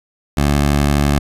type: tone with vibrato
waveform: 15% pulse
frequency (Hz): 71.9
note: D2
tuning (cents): -36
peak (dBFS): -6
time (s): 0.37-1.19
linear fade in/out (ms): 5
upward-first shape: sine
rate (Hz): 17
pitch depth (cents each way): 14
effects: resampled to 32000 Hz